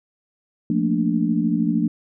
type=chord; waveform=sine; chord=Bb major seventh; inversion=second; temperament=equal; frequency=174.61 / 220 / 233.1 / 293.7 Hz; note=F3 / A3 / Bb3 / D4; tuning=0 / 0 / 0 / 0 cents; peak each=-23 dBFS; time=0.7-1.88 s; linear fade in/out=2 ms; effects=none